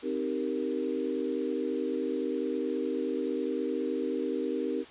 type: chord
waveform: sine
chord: C minor seventh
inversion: none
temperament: equal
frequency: 261.6 / 311.1 / 392 / 466.2 Hz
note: C4 / Eb4 / G4 / Bb4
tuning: 0 / 0 / 0 / 0 cents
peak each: -34 dBFS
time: 0.02-4.85 s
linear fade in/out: 50 ms
effects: white hiss -49 dBFS RMS until 4.9 s + resampled to 8000 Hz